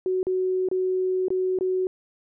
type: tone with dropouts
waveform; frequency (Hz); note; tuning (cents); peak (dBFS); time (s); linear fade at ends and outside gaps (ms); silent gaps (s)
sine; 371.6; F#4; +7; -21; 0.06-1.87; 1; 0.23-0.268 / 0.687-0.714 / 1.283-1.304 / 1.588-1.609
effects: none